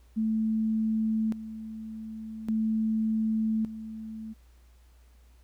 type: tone with tremolo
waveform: sine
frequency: 220 Hz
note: A3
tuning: in tune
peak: -24 dBFS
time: 0.16-4.34 s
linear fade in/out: 20 ms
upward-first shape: square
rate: 0.43 Hz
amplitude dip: 75%
effects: added 60 Hz sine -54 dBFS peak until 5.43 s + pink hiss -67 dBFS RMS until 5.43 s